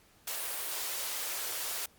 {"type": "high-pass noise", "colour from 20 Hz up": "white", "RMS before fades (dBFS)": -36, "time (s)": [0.27, 1.86], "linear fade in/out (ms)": 5, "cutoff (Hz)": 390, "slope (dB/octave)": 24, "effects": ["pink hiss -63 dBFS RMS until 1.98 s", "Opus 48 kbps"]}